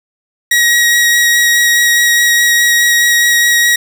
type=tone with vibrato; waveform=sawtooth; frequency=1900 Hz; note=A#6; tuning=33 cents sharp; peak=-4 dBFS; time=0.51-3.76 s; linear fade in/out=5 ms; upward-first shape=sine; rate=4.8 Hz; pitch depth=9 cents each way; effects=none